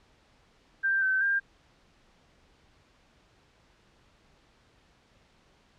sine tone with pitch steps, 1577 / 1537 / 1597 Hz, G6 / G6 / G6, +10 / -35 / +32 cents, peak -23 dBFS, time 0.83-1.4 s, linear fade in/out 20 ms, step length 190 ms, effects pink hiss -63 dBFS RMS until 5.78 s + low-pass 5000 Hz 12 dB/octave

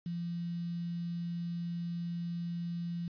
sine tone with quantisation, 171.6 Hz, F3, 30 cents flat, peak -34 dBFS, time 0.06-3.08 s, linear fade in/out 2 ms, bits 9, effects resampled to 11025 Hz

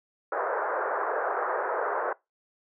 pink band-pass noise, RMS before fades -29 dBFS, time 0.32-2.13 s, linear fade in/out 5 ms, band 420 to 1600 Hz, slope 48 dB/octave, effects noise-tail reverb RT60 0.2 s tail -22 dB re dry

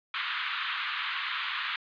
pink band-pass noise, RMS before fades -33 dBFS, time 0.14-1.76 s, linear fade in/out 2 ms, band 1100 to 3800 Hz, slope 48 dB/octave, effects resampled to 11025 Hz

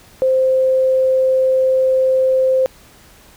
sine tone, 522 Hz, C5, 4 cents flat, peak -11 dBFS, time 0.22-2.66 s, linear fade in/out 0 ms, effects pink hiss -46 dBFS RMS until 3.36 s

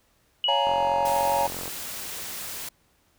sine tone with exponential decay, 2924 Hz, F#7, 21 cents flat, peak -20 dBFS, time 0.44-1.18 s, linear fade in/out 1 ms, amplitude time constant 160 ms
triangle chord, Bb minor seventh, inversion first, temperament just, 559.4 / 699.2 / 839.1 / 932.3 Hz, Db5 / F5 / Ab5 / Bb5, +16 / +2 / +18 / 0 cents, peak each -25 / -28 / -24 / -23 dBFS, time 0.48-1.47 s, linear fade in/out 5 ms
click train, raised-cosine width 1 ms, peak -22 dBFS, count 46, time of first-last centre 0.67-1.679 s, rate 44.6 Hz
white noise, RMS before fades -35 dBFS, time 1.05-2.69 s, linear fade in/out 5 ms
effects pink hiss -65 dBFS RMS until 3.18 s

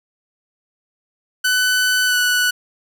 sawtooth tone with pitch glide, 1500 to 1481.1 Hz, F#6 to F#6, +23 to +1 cents, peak -11 dBFS, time 1.44-2.51 s, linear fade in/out 10 ms, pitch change -22 cents, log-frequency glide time 2.06-2.17 s, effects none

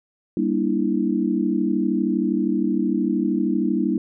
sine chord, E half-diminished seventh, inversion first, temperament just, 197.78 / 237.3 / 296.7 / 329.6 Hz, G3 / Bb3 / D4 / E4, +16 / +31 / +18 / 0 cents, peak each -24 dBFS, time 0.37-3.98 s, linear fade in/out 2 ms, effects none

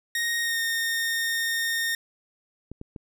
sawtooth tone with pitch glide, 1864.7 to 1836.9 Hz, A#6 to A#6, 0 to -26 cents, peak -21 dBFS, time 0.15-1.95 s, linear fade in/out 2 ms, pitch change -26 cents, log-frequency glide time 0.41-0.59 s
clicks, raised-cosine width 3 ms, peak -25 dBFS, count 3, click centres 2.716 / 2.814 / 2.962 s
effects none

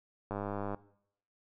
click train, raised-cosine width 1 ms, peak -23 dBFS, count 45, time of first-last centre 0.31-0.746 s, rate 101 Hz, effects noise-tail reverb RT60 0.7 s tail -20 dB re dry

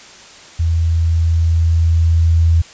sine tone with level ramp, 82.6 Hz, E2, 4 cents sharp, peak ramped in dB -12 to -8 dBFS, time 0.59-2.62 s, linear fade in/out 10 ms, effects white hiss -39 dBFS RMS until 2.73 s + resampled to 16000 Hz

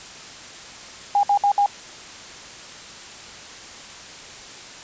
sine tone bursts, 811 Hz, G#5, 41 cents flat, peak -14 dBFS, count 4, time 1.15-1.661 s, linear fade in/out 2 ms, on 82 ms, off 61 ms, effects white hiss -39 dBFS RMS until 4.83 s + resampled to 16000 Hz

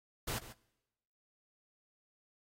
pink noise with echo, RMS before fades -38 dBFS, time 0.27-0.39 s, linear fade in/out 10 ms, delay 140 ms, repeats 1, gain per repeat -14 dB, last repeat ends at 0.53 s, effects noise-tail reverb RT60 1.0 s tail -24 dB re dry + AAC 48 kbps

